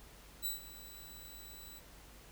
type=tone with ADSR envelope; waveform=5% pulse; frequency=3951 Hz; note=B7; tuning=in tune; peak=-26 dBFS; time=0.42-1.81 s; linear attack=34 ms; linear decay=140 ms; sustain=-17 dB; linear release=34 ms; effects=added 50 Hz sine -58 dBFS peak until 2.31 s + pink hiss -58 dBFS RMS until 2.31 s